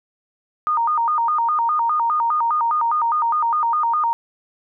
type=tone with vibrato; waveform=sine; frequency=1067 Hz; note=C6; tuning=34 cents sharp; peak=-16 dBFS; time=0.67-4.13 s; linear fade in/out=0 ms; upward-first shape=square; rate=4.9 Hz; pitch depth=240 cents each way; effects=none